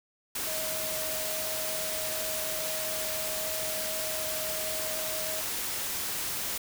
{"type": "tone in noise", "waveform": "sine", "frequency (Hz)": 630, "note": "D#5", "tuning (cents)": 21, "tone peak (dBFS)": -37, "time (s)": [0.47, 5.41], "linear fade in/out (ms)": 5, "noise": "white", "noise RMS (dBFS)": -33, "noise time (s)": [0.35, 6.58], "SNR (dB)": -7, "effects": []}